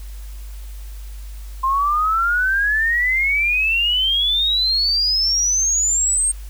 sine exponential sweep, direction up, 1046.5 to 8630 Hz, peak -15 dBFS, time 1.63-6.32 s, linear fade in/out 10 ms, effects added 50 Hz sine -30 dBFS peak until 6.49 s + white hiss -47 dBFS RMS until 6.49 s

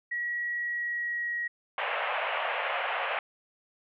sine tone with pitch glide, 1917 to 1900.5 Hz, A#6 to A#6, +48 to +33 cents, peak -29 dBFS, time 0.11-1.48 s, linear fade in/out 10 ms, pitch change -15 cents, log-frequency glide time 0.53-1.37 s
pink band-pass noise, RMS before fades -31 dBFS, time 1.78-3.19 s, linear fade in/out 2 ms, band 540 to 2900 Hz, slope 48 dB/octave
effects none

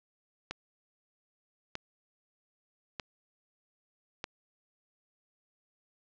click train, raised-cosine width 0.2 ms, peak -18 dBFS, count 4, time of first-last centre 0.51-4.241 s, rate 0.804 Hz, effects low-pass 5000 Hz 12 dB/octave

